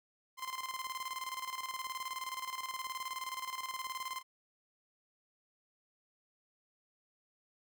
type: tone with tremolo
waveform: sawtooth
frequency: 1041 Hz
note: C6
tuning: 9 cents flat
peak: -33 dBFS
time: 0.37-4.23 s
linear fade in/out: 50 ms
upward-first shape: square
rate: 19 Hz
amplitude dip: 65%
effects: none